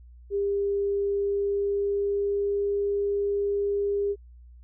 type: tone with pitch glide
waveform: sine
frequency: 401.1 to 403.9 Hz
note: G4 to G#4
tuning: +40 to -48 cents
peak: -23 dBFS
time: 0.3-4.16 s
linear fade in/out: 50 ms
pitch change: +12 cents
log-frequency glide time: 1.02-2.7 s
effects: added 60 Hz sine -46 dBFS peak until 4.63 s